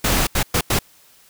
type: noise bursts at uneven times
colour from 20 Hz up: pink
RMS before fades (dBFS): -18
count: 4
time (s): 0.04-0.27 / 0.35-0.43 / 0.54-0.61 / 0.7-0.79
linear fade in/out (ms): 5
effects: white hiss -52 dBFS RMS until 1.29 s